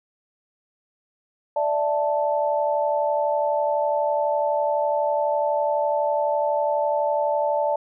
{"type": "chord", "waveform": "sine", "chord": "D suspended second", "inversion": "none", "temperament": "equal", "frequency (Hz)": [587.3, 659.3, 880], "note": ["D5", "E5", "A5"], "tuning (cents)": [0, 0, 0], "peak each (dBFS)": [-22, -27, -24], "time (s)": [1.56, 7.76], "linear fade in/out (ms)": 5, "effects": []}